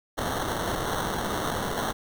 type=noise with sample-and-hold; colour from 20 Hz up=blue; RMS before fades=-29 dBFS; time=0.17-1.93 s; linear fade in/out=20 ms; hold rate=2450 Hz; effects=none